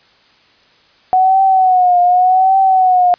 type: tone with vibrato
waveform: sine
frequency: 740 Hz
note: F#5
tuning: in tune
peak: -7 dBFS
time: 1.13-3.14 s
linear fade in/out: 0 ms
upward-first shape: triangle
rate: 0.86 Hz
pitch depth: 80 cents each way
effects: white hiss -50 dBFS RMS until 3.18 s + resampled to 11025 Hz